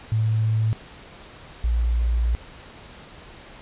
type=tone pair in turn; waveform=sine; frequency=110 / 58.27 Hz; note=A2 / A#1; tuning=0 / 0 cents; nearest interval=major seventh; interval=1100 cents; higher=first; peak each=-18 dBFS; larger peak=neither; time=0.12-0.73 / 1.64-2.35 s; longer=second; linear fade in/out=0 ms; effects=pink hiss -44 dBFS RMS until 3.61 s + resampled to 8000 Hz